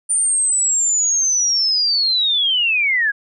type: linear sweep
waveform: sine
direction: down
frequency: 9150 to 1610 Hz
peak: -14 dBFS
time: 0.09-3.12 s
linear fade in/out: 20 ms
effects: none